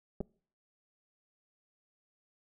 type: clicks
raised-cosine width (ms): 2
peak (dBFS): -24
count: 2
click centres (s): 0.205 / 0.21
effects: noise-tail reverb RT60 0.5 s tail -25 dB re dry